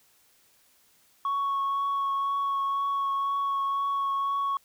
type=tone with vibrato; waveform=sine; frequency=1108.7 Hz; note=C#6; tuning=in tune; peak=-23 dBFS; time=1.25-4.57 s; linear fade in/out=2 ms; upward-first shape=triangle; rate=2 Hz; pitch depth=13 cents each way; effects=tanh soft clip ceiling -23 dBFS + white hiss -63 dBFS RMS until 4.64 s